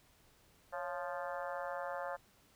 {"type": "harmonic tone with a mistuned harmonic", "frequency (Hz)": 174.61, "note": "F3", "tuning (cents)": 0, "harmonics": [3, 4, 5, 6, 7, 8, 9, 10], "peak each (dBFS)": [-42, -44, -46, -48, -49, -50, -51, -52], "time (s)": [0.72, 2.17], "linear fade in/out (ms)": 20, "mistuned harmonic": 3, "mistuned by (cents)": 85, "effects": ["pink hiss -67 dBFS RMS until 2.55 s"]}